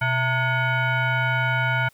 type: tone with frequency modulation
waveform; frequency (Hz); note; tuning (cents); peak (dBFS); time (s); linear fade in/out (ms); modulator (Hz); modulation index
sine; 659.3; E5; 0; -19; 0.01-1.89; 10; 785; 2
effects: white hiss -59 dBFS RMS until 1.93 s